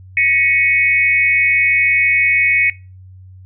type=tone with amplitude modulation; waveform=sine; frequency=2217 Hz; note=C#7; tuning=in tune; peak=-6 dBFS; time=0.17-2.7 s; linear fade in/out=2 ms; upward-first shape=sine; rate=295 Hz; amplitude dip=100%; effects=noise-tail reverb RT60 0.3 s tail -22 dB re dry + added 93 Hz sine -36 dBFS peak until 3.45 s